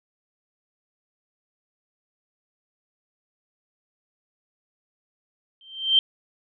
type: tone with exponential growth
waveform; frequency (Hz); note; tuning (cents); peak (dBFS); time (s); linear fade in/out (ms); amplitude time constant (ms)
sine; 3136; G7; 0; -11; 5.61-5.99; 1; 82
effects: none